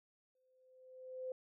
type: tone with exponential growth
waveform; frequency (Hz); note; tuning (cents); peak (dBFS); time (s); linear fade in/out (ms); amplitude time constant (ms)
sine; 514; C5; -31; -38; 0.35-1.32; 2; 210
effects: none